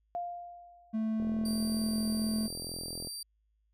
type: tone with exponential decay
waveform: sine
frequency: 700 Hz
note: F5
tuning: 4 cents sharp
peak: -31 dBFS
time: 0.15-1.21 s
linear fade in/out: 0 ms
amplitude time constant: 230 ms
type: tone with pitch glide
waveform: triangle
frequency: 220 to 218.5 Hz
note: A3 to A3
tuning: 0 to -12 cents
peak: -27 dBFS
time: 0.93-2.48 s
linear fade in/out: 20 ms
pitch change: -12 cents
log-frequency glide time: 1.76-2.07 s
type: click train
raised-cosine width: 2 ms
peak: -30 dBFS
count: 80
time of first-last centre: 1.2-3.072 s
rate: 42.2 Hz
type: tone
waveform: 25% pulse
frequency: 4688 Hz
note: D8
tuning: 4 cents flat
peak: -34 dBFS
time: 1.45-3.23 s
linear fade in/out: 5 ms
effects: added 53 Hz sine -70 dBFS peak until 3.73 s